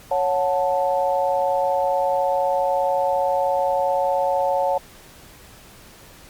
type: chord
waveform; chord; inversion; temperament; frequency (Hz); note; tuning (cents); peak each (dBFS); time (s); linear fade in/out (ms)
sine; F# minor; second; equal with one note detuned; 554.4 / 729.8 / 880; C#5 / F#5 / A5; 0 / -24 / 0; -21 / -23 / -23; 0.11-4.78; 5
effects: pink hiss -46 dBFS RMS until 6.29 s + Opus 48 kbps

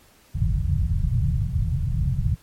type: low-pass noise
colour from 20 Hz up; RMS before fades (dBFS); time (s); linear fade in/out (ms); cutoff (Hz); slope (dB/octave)
white; -22; 0.34-2.36; 20; 150; 48
effects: pink hiss -55 dBFS RMS until 2.42 s + MP3 64 kbps

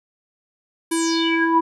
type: tone with low-pass filter sweep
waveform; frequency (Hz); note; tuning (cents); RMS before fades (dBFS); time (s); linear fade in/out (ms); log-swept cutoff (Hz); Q
square; 329.6; E4; 0; -19; 0.91-1.61; 10; 11000 to 850; 6.7
effects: none

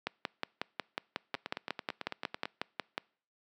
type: two click trains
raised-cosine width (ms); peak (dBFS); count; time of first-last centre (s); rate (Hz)
0.3; -20 / -16; 11 / 17; 1.35-2.455 / 0.07-2.979; 9.05 / 5.5
effects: noise-tail reverb RT60 0.5 s tail -26 dB re dry + high-pass 200 Hz 12 dB/octave

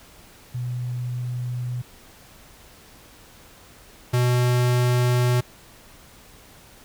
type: tone pair in turn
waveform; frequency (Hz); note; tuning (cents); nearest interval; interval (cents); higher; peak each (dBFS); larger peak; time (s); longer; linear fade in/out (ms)
sine / square; 123.47 / 123.47; B2 / B2; 0 / 0; unison; 0; neither; -25 / -18; second; 0.54-1.82 / 4.13-5.41; neither; 10
effects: pink hiss -49 dBFS RMS until 6.84 s

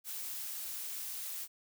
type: noise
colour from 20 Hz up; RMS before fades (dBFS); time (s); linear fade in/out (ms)
blue; -41; 0.04-1.48; 50
effects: none

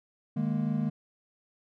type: chord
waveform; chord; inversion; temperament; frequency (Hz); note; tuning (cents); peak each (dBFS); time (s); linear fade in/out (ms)
triangle; D# suspended fourth; none; equal with one note detuned; 152.89 / 207.7 / 233.1; D#3 / G#3 / A#3; -30 / 0 / 0; -29; 0.36-0.9; 10
effects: none

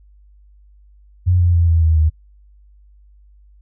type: tone with pitch steps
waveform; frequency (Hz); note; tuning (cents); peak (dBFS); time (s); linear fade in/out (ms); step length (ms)
sine; 89.8 / 87.29 / 84.86 / 82.49 / 80.19 / 77.95; F2 / F2 / F2 / E2 / E2 / D#2; +49 / 0 / -49 / +2 / -47 / +4; -11; 1.26-2.1; 20; 140
effects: noise-tail reverb RT60 0.1 s tail -18 dB re dry + added 50 Hz sine -45 dBFS peak until 3.61 s

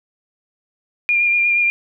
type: tone with vibrato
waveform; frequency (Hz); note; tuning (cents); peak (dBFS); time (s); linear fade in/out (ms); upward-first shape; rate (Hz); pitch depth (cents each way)
sine; 2406; D7; +41; -13; 1.09-1.7; 0; sine; 8.4; 19
effects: none

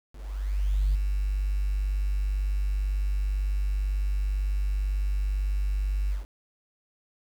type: tone with ADSR envelope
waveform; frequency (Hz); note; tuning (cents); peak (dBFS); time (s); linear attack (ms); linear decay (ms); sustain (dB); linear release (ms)
sine; 49; G1; 0; -18; 0.11-6.26; 840; 5; -5; 150
effects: tanh soft clip ceiling -17 dBFS + 8-bit

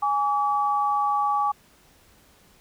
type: tone pair together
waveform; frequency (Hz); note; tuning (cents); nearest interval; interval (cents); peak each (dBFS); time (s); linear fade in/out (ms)
sine; 827 / 1145.7; G#5 / D6; -8 / -43; tritone; 565; -23; 0.02-1.52; 10
effects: pink hiss -57 dBFS RMS until 2.6 s

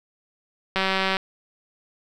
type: click train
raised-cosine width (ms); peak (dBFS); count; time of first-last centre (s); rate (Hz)
0.3; -7; 79; 0.76-1.168; 191
effects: 8-bit

